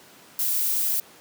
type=noise; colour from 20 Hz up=violet; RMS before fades=-24 dBFS; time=0.39-1 s; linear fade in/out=2 ms; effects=pink hiss -50 dBFS RMS until 1.2 s + high-pass 200 Hz 12 dB/octave